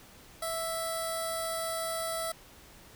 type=tone with notch filter; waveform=10% pulse; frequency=659.3 Hz; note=E5; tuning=in tune; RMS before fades=-34 dBFS; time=0.42-2.32 s; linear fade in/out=5 ms; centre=2600 Hz; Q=0.55; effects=pink hiss -54 dBFS RMS until 2.95 s